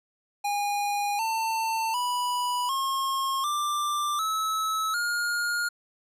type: tone with pitch steps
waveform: square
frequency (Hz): 817 / 896.1 / 982.9 / 1078 / 1182.4 / 1296.9 / 1422.5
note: G#5 / A5 / B5 / C#6 / D6 / E6 / F6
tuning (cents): -29 / +31 / -9 / -49 / +11 / -29 / +31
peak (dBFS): -26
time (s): 0.44-5.69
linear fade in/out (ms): 10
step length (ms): 750
effects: resampled to 32000 Hz